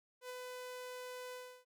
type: tone with ADSR envelope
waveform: sawtooth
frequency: 501 Hz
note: B4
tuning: 25 cents sharp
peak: -39 dBFS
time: 0.21-1.65 s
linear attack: 84 ms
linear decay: 21 ms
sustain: -2 dB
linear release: 320 ms
effects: none